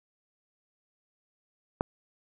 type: click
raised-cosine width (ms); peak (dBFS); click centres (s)
1; -12; 1.809
effects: none